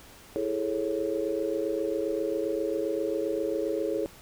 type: chord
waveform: sine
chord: A major seventh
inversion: second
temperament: just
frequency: 330 / 412.5 / 440 / 550 Hz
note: E4 / G#4 / A4 / C#5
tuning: +2 / -12 / 0 / -14 cents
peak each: -32 dBFS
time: 0.36-4.06 s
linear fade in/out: 0 ms
effects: pink hiss -51 dBFS RMS until 4.21 s